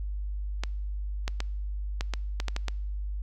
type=clicks; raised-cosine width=0.2 ms; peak=-14 dBFS; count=9; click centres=0.636 / 1.279 / 1.404 / 2.009 / 2.137 / 2.401 / 2.483 / 2.564 / 2.683 s; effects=noise-tail reverb RT60 0.8 s tail -25 dB re dry + added 50 Hz sine -30 dBFS peak until 3.22 s